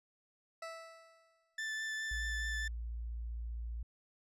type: tone with exponential decay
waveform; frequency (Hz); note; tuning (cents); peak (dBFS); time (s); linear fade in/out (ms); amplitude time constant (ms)
20% pulse; 657; E5; -6; -36; 0.62-1.59; 5; 210
type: tone with vibrato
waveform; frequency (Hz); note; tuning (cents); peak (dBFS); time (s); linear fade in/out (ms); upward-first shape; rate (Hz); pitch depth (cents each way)
40% pulse; 1760; A6; 0; -36; 1.58-2.68; 5; triangle; 4.8; 13
type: tone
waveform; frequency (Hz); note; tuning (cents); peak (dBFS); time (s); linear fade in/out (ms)
sine; 57.6; A#1; -20; -38; 2.11-3.83; 5
effects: low-pass 8000 Hz 12 dB/octave